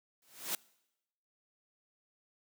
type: noise with exponential growth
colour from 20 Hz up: white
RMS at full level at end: -32 dBFS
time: 0.22-0.55 s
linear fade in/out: 2 ms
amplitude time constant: 71 ms
effects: noise-tail reverb RT60 0.9 s tail -24 dB re dry + high-pass 150 Hz 12 dB/octave